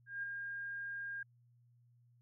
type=tone with ADSR envelope; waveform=sine; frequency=1613 Hz; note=G6; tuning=49 cents sharp; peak=-36 dBFS; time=0.06-1.23 s; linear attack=170 ms; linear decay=9 ms; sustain=-4 dB; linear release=5 ms; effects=added 120 Hz sine -65 dBFS peak until 2.21 s